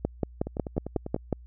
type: two click trains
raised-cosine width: 2 ms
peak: -12 / -20 dBFS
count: 8 / 8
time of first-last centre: 0.05-1.327 / 0.47-1.163 s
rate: 5.48 / 10.1 Hz
effects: added 60 Hz sine -45 dBFS peak until 1.46 s